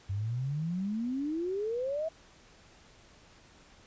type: exponential sweep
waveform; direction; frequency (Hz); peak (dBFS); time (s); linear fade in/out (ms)
sine; up; 94.2 to 659.3; -30; 0.09-2.09; 10
effects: pink hiss -58 dBFS RMS until 3.86 s + resampled to 16000 Hz